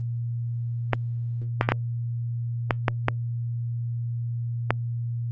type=clicks; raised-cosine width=0.5 ms; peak=-4 dBFS; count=8; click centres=0.933 / 1.611 / 1.689 / 1.72 / 2.708 / 2.882 / 3.084 / 4.706 s; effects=added 118 Hz sine -26 dBFS peak until 5.31 s + Opus 24 kbps